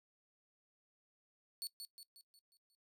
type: tone with echo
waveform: sawtooth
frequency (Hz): 4435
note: C#8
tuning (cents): 0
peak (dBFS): -37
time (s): 1.62-1.67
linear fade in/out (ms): 0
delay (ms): 180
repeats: 6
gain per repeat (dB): -6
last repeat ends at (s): 2.75
effects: noise-tail reverb RT60 0.1 s tail -19 dB re dry